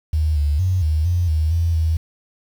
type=tone with pitch steps; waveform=sine; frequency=77.6 / 73.1 / 92.3 / 77.6 / 88 / 78.3 / 83.9 / 80.5 Hz; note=D#2 / D2 / F#2 / D#2 / F2 / D#2 / E2 / E2; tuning=-4 / -7 / -4 / -4 / +14 / +11 / +31 / -41 cents; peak=-15 dBFS; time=0.13-1.97 s; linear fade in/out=5 ms; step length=230 ms; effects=7-bit